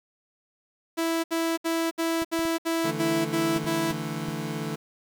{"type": "tone bursts", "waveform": "sawtooth", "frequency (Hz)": 329.6, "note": "E4", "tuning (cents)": 0, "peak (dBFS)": -20, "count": 9, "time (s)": [0.97, 3.928], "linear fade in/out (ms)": 20, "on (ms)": 270, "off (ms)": 66}
{"type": "clicks", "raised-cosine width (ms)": 3, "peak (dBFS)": -28, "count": 7, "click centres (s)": [2.22, 2.392, 2.453, 3.563, 3.643, 3.909, 4.285]}
{"type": "chord", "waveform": "25% pulse", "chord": "D suspended second", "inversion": "none", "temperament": "equal", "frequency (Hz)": [146.83, 164.81, 220], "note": ["D3", "E3", "A3"], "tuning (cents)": [0, 0, 0], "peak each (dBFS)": -30, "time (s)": [2.84, 4.76], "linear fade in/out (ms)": 10}
{"effects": ["9-bit"]}